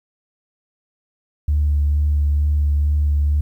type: tone with vibrato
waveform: sine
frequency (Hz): 73.42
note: D2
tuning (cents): 0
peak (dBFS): -13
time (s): 1.48-3.41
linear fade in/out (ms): 5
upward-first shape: sine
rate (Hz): 2.2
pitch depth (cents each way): 17
effects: tanh soft clip ceiling -10 dBFS + 9-bit